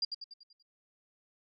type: tone with echo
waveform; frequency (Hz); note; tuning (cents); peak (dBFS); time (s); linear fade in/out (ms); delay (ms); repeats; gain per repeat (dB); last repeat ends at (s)
sine; 4800; D8; +37; -28; 0.02-0.05; 5; 96; 6; -6; 0.626
effects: none